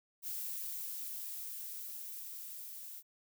violet noise with level ramp, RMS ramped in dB -40 to -48 dBFS, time 0.22-3.03 s, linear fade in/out 50 ms, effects none

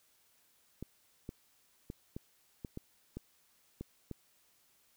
clicks, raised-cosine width 3 ms, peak -28 dBFS, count 9, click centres 0.826 / 1.291 / 1.901 / 2.165 / 2.648 / 2.774 / 3.17 / 3.81 / 4.113 s, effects white hiss -70 dBFS RMS until 4.96 s

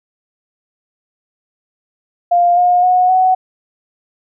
sine tone with pitch steps, 700 / 714.7 / 729.7 / 745.1 Hz, F5 / F5 / F#5 / F#5, +4 / +40 / -24 / +12 cents, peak -8 dBFS, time 2.31-3.35 s, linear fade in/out 10 ms, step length 260 ms, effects none

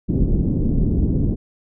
pink low-pass noise, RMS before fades -18 dBFS, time 0.08-1.36 s, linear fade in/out 20 ms, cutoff 330 Hz, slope 24 dB/octave, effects none

